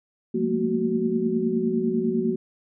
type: tone cluster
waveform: sine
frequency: 175.7 / 204.9 / 224.3 / 234.1 / 372.7 Hz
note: F3 / G#3 / A3 / A#3 / F#4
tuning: +11 / -23 / +34 / +8 / +13 cents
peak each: -31 / -33 / -27 / -26 / -25 dBFS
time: 0.34-2.36 s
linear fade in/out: 10 ms
effects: none